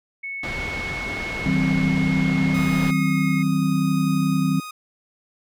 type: tone with pitch glide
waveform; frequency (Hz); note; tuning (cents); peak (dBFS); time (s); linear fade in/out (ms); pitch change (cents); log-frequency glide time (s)
sine; 2207 to 2154; C#7 to C7; -8 to +50; -28; 0.23-3.43; 10; -42; 0.35-3.11
type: low-pass noise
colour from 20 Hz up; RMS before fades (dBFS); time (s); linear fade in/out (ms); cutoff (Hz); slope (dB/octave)
pink; -31; 0.43-2.91; 5; 3800; 12
type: chord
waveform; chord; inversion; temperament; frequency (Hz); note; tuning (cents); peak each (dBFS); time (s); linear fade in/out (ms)
sine; C diminished; first; just; 156.98 / 188.37 / 261.6; Eb3 / Gb3 / C4; +16 / +31 / 0; -22; 1.46-4.6; 2
type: tone with tremolo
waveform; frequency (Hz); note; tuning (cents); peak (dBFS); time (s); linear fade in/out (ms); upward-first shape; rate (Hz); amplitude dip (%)
sawtooth; 1244.5; D#6; 0; -27; 2.54-4.71; 5; triangle; 0.79; 25
effects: none